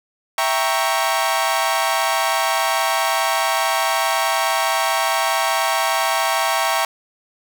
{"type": "chord", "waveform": "sawtooth", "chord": "E diminished seventh", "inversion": "none", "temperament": "equal", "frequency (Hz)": [659.3, 784, 932.3, 1108.7], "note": ["E5", "G5", "Bb5", "Db6"], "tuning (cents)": [0, 0, 0, 0], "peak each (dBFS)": -19, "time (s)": [0.38, 6.85], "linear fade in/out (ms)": 2, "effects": ["8-bit"]}